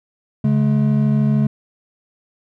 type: tone pair together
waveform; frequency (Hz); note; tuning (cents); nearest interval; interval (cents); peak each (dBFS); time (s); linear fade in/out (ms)
triangle; 140 / 213.2; C#3 / G#3; +18 / +46; perfect fifth; 728; -14; 0.44-1.47; 5
effects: none

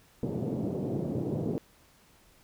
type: band-pass noise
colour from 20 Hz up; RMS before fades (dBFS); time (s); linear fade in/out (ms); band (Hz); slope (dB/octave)
pink; -32; 0.23-1.58; 0; 120 to 510; 24
effects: pink hiss -61 dBFS RMS until 2.43 s

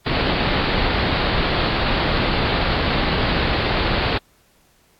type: low-pass noise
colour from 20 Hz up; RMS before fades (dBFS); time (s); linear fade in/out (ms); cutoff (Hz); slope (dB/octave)
pink; -20; 0.06-4.18; 5; 4600; 96
effects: pink hiss -58 dBFS RMS until 4.99 s + AAC 64 kbps

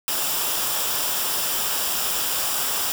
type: noise with comb filter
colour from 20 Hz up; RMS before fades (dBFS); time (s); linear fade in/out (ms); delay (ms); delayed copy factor
white; -24; 0.08-2.92; 0; 0.47; -0.5
effects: none

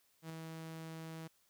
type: tone with ADSR envelope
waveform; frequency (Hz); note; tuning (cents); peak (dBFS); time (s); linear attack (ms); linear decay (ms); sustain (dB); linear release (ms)
sawtooth; 161.7; E3; -33; -38; 0.22-1.28; 77; 4; -3; 13
effects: white hiss -73 dBFS RMS until 1.49 s

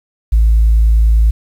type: tone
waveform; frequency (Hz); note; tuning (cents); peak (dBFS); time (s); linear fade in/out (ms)
sine; 55; A1; 0; -5; 0.32-1.31; 10
effects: tanh soft clip ceiling -3 dBFS + 7-bit

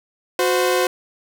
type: tone pair together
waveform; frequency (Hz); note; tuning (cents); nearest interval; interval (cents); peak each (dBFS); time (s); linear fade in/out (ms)
sawtooth; 364.5 / 515; F#4 / C5; -26 / -28; tritone; 598; -15; 0.39-0.87; 2
effects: none

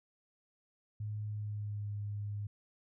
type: tone with pitch glide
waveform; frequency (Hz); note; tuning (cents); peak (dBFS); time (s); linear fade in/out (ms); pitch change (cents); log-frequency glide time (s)
sine; 105.7 to 103.05; G#2 to G#2; +31 to -13; -36; 1-2.47; 5; -44; 1.25-1.9
effects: none

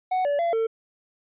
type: tone with pitch steps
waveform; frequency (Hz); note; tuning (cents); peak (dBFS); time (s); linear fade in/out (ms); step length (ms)
triangle; 742 / 575 / 681 / 449.9; F#5 / D5 / F5 / A4; +5 / -37 / -44 / +39; -19; 0.11-0.67; 10; 140
effects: resampled to 8000 Hz

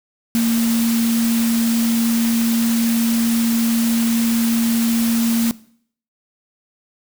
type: tone in noise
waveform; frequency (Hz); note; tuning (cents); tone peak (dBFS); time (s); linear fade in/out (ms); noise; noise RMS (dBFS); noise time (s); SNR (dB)
sine; 230.4; A#3; -20; -14; 0.35-5.51; 0; white; -26; 0.35-5.51; +9
effects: noise-tail reverb RT60 0.6 s tail -20 dB re dry

